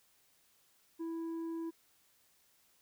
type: tone with tanh clipping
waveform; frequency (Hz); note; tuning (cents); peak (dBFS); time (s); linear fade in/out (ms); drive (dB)
sine; 329.6; E4; 0; -38; 0.99-1.71; 20; 5
effects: white hiss -70 dBFS RMS until 2.81 s